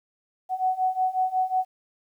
sine beating tone pair, 743 / 748.5 Hz, F#5 / F#5, +7 / +20 cents, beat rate 5.5 Hz, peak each -26 / -24 dBFS, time 0.49-1.65 s, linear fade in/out 50 ms, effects 10-bit

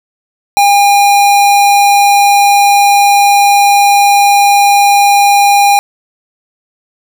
square tone, 808 Hz, G#5, 48 cents flat, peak -5 dBFS, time 0.57-5.79 s, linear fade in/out 0 ms, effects none

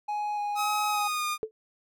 triangle tone with vibrato, 830.6 Hz, G#5, in tune, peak -26 dBFS, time 0.08-1.08 s, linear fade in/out 10 ms, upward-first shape square, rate 1.7 Hz, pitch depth 10 cents each way
sawtooth tone with pitch glide, 1271 to 1216.4 Hz, D#6 to D#6, +36 to -40 cents, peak -24 dBFS, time 0.55-1.38 s, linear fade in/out 50 ms, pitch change -76 cents, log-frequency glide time 0.88-1.26 s
sine tone with exponential decay, 437.6 Hz, A4, 9 cents flat, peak -23 dBFS, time 1.43-1.51 s, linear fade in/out 0 ms, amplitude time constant 17 ms
effects none

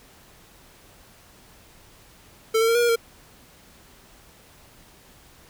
square tone with pitch steps, 444.9 / 453.1 / 461 / 478.2 / 474.2 / 461.1 Hz, A4 / A#4 / A#4 / A#4 / A#4 / A#4, +19 / -49 / -19 / +44 / +30 / -19 cents, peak -18 dBFS, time 2.54-2.96 s, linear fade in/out 10 ms, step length 70 ms, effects pink hiss -52 dBFS RMS until 5.49 s

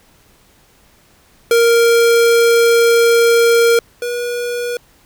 square tone pair in turn, 466.2 / 482.7 Hz, A#4 / B4, 0 / -40 cents, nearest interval minor second, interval 60 cents, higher second, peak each -9 / -19 dBFS, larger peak first, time 1.51-3.79 / 4.02-4.77 s, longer first, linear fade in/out 2 ms, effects pink hiss -51 dBFS RMS until 5.05 s

